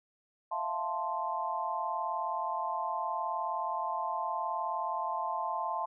sine chord, F major seventh, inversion third, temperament equal, 659.3 / 698.5 / 880 / 1046.5 Hz, E5 / F5 / A5 / C6, 0 / 0 / 0 / 0 cents, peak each -40 / -39 / -35 / -35 dBFS, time 0.51-5.86 s, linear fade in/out 10 ms, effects none

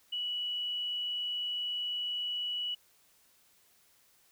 sine tone, 2942 Hz, F#7, 11 cents flat, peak -32 dBFS, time 0.12-2.75 s, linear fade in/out 10 ms, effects white hiss -66 dBFS RMS until 4.31 s

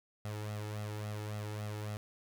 sawtooth tone with flanger, 105.6 Hz, G#2, 29 cents sharp, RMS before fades -40 dBFS, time 0.25-1.97 s, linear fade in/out 0 ms, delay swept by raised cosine 1.5 to 2.33 ms, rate 3.6 Hz, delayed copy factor +0.65, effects 12-bit

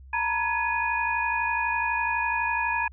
sine tone cluster, 911 / 963 / 1680 / 2472 Hz, A#5 / B5 / G#6 / D#7, -40 / -44 / +19 / -12 cents, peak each -29 dBFS, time 0.13-2.88 s, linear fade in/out 5 ms, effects added 66 Hz sine -44 dBFS peak until 2.92 s

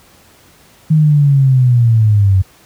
sine linear sweep, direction down, 158.1 to 92.5 Hz, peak -6 dBFS, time 0.9-2.42 s, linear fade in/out 10 ms, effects pink hiss -46 dBFS RMS until 2.65 s + high-pass 60 Hz 12 dB/octave

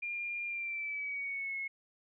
sine tone with pitch glide, 2403 to 2178 Hz, D7 to C#7, +39 to -31 cents, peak -35 dBFS, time 0.02-1.68 s, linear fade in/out 10 ms, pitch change -170 cents, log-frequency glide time 0.45-1.57 s, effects none

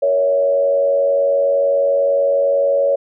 sine tone with frequency modulation, 559 Hz, C#5, 14 cents sharp, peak -12 dBFS, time 0.02-2.96 s, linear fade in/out 10 ms, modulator 91.1 Hz, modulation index 0.58, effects none

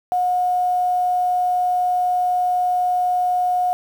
sine tone, 724 Hz, F#5, 38 cents flat, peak -16 dBFS, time 0.12-3.73 s, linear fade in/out 0 ms, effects 7-bit

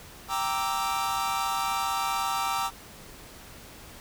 45% pulse chord, E half-diminished seventh, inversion first, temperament equal, 784 / 932.3 / 1174.7 / 1318.5 Hz, G5 / Bb5 / D6 / E6, 0 / 0 / 0 / 0 cents, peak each -32 dBFS, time 0.28-2.71 s, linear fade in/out 50 ms, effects pink hiss -47 dBFS RMS until 4 s

